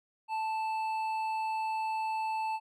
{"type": "tone with hard clipping", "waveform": "sine", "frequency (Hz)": 880, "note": "A5", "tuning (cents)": 0, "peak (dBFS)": -32, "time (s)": [0.28, 2.6], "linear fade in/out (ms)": 50, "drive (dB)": 7, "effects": []}